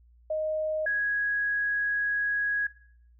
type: tone pair in turn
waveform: sine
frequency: 622 / 1660.5 Hz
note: D#5 / G#6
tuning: -1 / -1 cents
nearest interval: octave + perfect fourth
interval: 1700 cents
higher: second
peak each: -26 / -24 dBFS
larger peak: second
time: 0.3-0.86 / 0.86-2.67 s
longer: second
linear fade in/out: 5 ms
effects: noise-tail reverb RT60 0.6 s tail -18 dB re dry + added 59 Hz sine -55 dBFS peak until 3.19 s